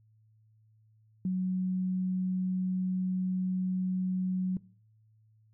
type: tone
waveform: sine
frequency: 185 Hz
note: F#3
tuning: in tune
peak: -27 dBFS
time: 1.25-4.57 s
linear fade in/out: 2 ms
effects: noise-tail reverb RT60 0.5 s tail -22 dB re dry + added 109 Hz sine -61 dBFS peak until 5.53 s